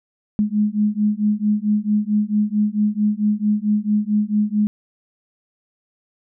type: beating tone pair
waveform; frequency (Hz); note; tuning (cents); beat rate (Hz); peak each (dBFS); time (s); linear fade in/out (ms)
sine; 207.7 / 212.2; G#3 / G#3; 0 / +38; 4.5; -19; 0.39-4.67; 0
effects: none